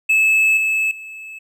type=tone with level steps; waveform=triangle; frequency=2605 Hz; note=E7; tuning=21 cents flat; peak=-10 / -14 / -30 dBFS; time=0.09-1.39 s; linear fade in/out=10 ms; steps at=0.57 / 0.91 s; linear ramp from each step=2 ms; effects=none